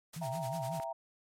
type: noise with tremolo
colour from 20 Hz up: white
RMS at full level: -46 dBFS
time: 0.13-0.84 s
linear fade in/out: 5 ms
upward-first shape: sine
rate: 10 Hz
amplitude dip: 80%
type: tone with vibrato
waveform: sine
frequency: 144.7 Hz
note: D3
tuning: 25 cents flat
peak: -38 dBFS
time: 0.16-0.8 s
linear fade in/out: 5 ms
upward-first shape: sine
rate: 5.6 Hz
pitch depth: 290 cents each way
type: chord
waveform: sine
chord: E diminished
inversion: none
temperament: equal with one note detuned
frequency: 665 / 784 / 932.3 Hz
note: E5 / G5 / Bb5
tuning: +15 / 0 / 0 cents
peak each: -38 / -43 / -41 dBFS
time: 0.21-0.93 s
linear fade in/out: 10 ms
type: click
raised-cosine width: 0.5 ms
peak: -30 dBFS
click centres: 0.8 s
effects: low-pass 12000 Hz 12 dB/octave + MP3 96 kbps